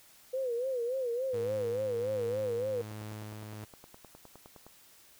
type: tone with vibrato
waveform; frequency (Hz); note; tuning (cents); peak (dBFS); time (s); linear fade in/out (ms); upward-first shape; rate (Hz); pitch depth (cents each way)
sine; 499; B4; +18; -30; 0.33-2.82; 10; sine; 3.5; 120
type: tone with tremolo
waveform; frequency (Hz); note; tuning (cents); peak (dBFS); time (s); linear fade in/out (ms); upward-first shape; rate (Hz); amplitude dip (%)
sawtooth; 106.8; G#2; +49; -36; 1.33-3.65; 10; sine; 1.3; 25
type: click train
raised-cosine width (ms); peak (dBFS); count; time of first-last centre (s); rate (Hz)
1; -36; 19; 2.81-4.666; 9.7
effects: white hiss -59 dBFS RMS until 5.19 s